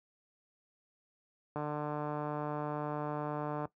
click train, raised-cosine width 1 ms, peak -23 dBFS, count 313, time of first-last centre 1.56-3.654 s, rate 149 Hz, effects noise-tail reverb RT60 0.1 s tail -17 dB re dry + high-pass 80 Hz 12 dB/octave

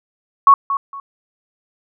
sine tone with echo, 1108.7 Hz, C#6, in tune, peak -4 dBFS, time 0.47-0.54 s, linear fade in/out 2 ms, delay 230 ms, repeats 2, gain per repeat -12 dB, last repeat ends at 1 s, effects none

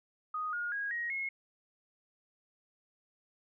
sine tone with pitch steps, 1244.5 / 1429.6 / 1642.1 / 1886.3 / 2167 Hz, D#6 / F6 / G#6 / A#6 / C#7, 0 / +40 / -20 / +20 / -40 cents, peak -33 dBFS, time 0.34-1.29 s, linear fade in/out 5 ms, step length 190 ms, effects none

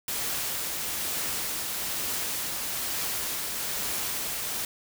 white noise with tremolo, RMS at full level -30 dBFS, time 0.08-4.65 s, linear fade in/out 2 ms, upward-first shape triangle, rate 1.1 Hz, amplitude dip 25%, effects none

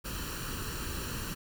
pink noise with comb filter, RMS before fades -37 dBFS, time 0.04-1.35 s, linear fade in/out 20 ms, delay 0.7 ms, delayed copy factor +0.7, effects none

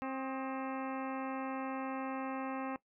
harmonic tone with a mistuned harmonic, 265.5 Hz, C4, 25 cents sharp, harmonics 1 / 2 / 3 / 4 / 5 / 6 / 7 / 8 / 9 / 10, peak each -39 / -44 / -43 / -45 / -49 / -54 / -54 / -55 / -58 / -54 dBFS, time 0.02-2.76 s, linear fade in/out 0 ms, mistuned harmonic 5, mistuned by -74 cents, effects noise-tail reverb RT60 0.1 s tail -19 dB re dry

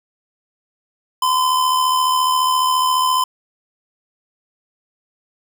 square tone with amplitude modulation, 1022 Hz, C6, 41 cents flat, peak -13 dBFS, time 1.22-3.24 s, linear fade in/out 5 ms, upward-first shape sine, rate 74.5 Hz, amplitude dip 40%, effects none

